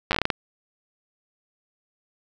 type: slowing click train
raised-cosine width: 0.3 ms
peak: -5 dBFS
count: 9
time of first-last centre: 0.11-0.302 s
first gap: 9 ms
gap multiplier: 1.27
effects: none